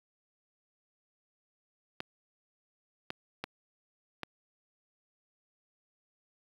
clicks, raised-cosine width 0.3 ms, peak -19 dBFS, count 4, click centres 2.004 / 3.104 / 3.44 / 4.233 s, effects high-pass 60 Hz 12 dB/octave + 8-bit

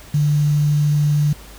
sine tone with quantisation, 147.8 Hz, D3, 11 cents sharp, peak -13 dBFS, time 0.14-1.33 s, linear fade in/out 5 ms, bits 6, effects added 50 Hz sine -42 dBFS peak until 1.58 s + pink hiss -42 dBFS RMS until 1.58 s

